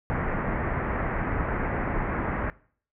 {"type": "low-pass noise", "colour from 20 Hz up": "pink", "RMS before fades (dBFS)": -28, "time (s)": [0.1, 2.5], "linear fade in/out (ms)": 0, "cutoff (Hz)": 2100, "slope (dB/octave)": 48, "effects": ["noise-tail reverb RT60 0.5 s tail -21 dB re dry"]}